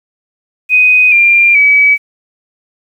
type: tone with pitch steps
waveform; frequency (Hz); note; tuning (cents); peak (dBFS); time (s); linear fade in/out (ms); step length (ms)
sine; 2500 / 2388 / 2282; D#7 / D7 / C#7; +8 / +28 / +50; -4; 0.69-1.98; 50; 430
effects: 7-bit